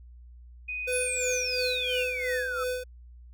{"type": "tone with vibrato", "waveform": "sine", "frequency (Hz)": 2464, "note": "D#7", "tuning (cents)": -17, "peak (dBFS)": -31, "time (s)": [0.68, 2.04], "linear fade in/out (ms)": 10, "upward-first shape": "square", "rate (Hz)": 1.3, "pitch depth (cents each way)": 20}
{"type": "tone with tremolo", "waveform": "square", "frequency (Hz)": 502, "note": "B4", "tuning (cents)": 28, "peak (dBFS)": -28, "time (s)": [0.87, 2.84], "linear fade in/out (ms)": 10, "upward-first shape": "sine", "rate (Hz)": 2.9, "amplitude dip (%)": 65}
{"type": "exponential sweep", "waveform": "sine", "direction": "down", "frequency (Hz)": [10560, 1270], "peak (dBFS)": -30, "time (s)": [0.92, 2.64], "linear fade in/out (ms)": 10}
{"effects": ["added 60 Hz sine -46 dBFS peak until 3.33 s"]}